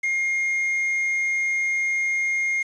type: tone with quantisation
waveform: triangle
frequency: 2131 Hz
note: C7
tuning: 31 cents sharp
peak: -19 dBFS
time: 0.03-2.63 s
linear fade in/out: 10 ms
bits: 7
effects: resampled to 22050 Hz